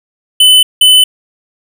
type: tone pair in turn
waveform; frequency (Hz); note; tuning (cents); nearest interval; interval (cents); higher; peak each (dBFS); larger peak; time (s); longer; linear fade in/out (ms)
square; 3016 / 3016; F#7 / F#7; +32 / +32; unison; 0; neither; -3; neither; 0.4-0.63 / 0.81-1.04; neither; 5
effects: none